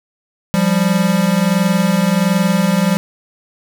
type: tone pair together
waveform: square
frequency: 174.61 / 195.99 Hz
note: F3 / G3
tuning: 0 / 0 cents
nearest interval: major second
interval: 200 cents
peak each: -16 / -15 dBFS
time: 0.54-2.97 s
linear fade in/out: 0 ms
effects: none